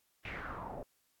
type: noise with low-pass filter sweep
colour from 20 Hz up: pink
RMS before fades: -43 dBFS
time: 0.25-0.83 s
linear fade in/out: 2 ms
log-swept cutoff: 2500 to 590 Hz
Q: 5.1
effects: white hiss -75 dBFS RMS until 1.2 s + AAC 64 kbps